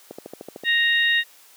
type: click train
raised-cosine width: 2 ms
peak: -16 dBFS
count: 8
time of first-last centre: 0.11-0.636 s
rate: 13.3 Hz
type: harmonic tone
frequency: 932.3 Hz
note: A#5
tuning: in tune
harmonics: 2 / 3 / 4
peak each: -18 / -25 / -24 dBFS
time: 0.64-1.24 s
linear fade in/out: 50 ms
effects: white hiss -51 dBFS RMS until 1.56 s + high-pass 400 Hz 12 dB/octave